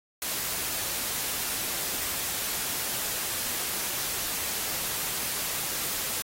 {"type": "noise", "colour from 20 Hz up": "white", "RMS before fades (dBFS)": -31, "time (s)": [0.22, 6.22], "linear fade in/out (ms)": 0, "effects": ["AAC 48 kbps"]}